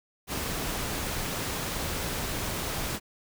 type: noise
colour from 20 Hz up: pink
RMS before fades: -32 dBFS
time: 0.27-3 s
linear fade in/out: 50 ms
effects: none